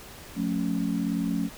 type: chord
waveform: sine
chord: F augmented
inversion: none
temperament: equal with one note detuned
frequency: 178.49 / 220 / 277.2 Hz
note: F3 / A3 / C#4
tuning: +38 / 0 / 0 cents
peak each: -29 dBFS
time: 0.35-1.5 s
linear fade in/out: 50 ms
effects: pink hiss -45 dBFS RMS until 1.57 s